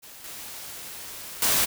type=noise with level steps; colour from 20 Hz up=white; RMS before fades=-45 / -39 / -22 dBFS; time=0.02-1.66 s; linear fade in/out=20 ms; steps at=0.24 / 1.42 s; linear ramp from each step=2 ms; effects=none